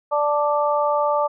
harmonic tone, 293.7 Hz, D4, in tune, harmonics 2 / 3 / 4, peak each -20 / -22 / -23 dBFS, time 0.11-1.28 s, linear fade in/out 20 ms, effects none

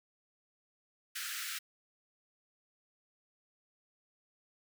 pink high-pass noise, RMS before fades -40 dBFS, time 1.15-1.59 s, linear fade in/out 10 ms, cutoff 1300 Hz, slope 96 dB/octave, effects none

